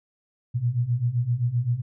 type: beating tone pair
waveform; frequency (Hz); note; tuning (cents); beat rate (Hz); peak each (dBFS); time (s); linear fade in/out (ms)
sine; 116.54 / 124.24; A#2 / B2; 0 / +11; 7.7; -26 / -23; 0.54-1.82; 20
effects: none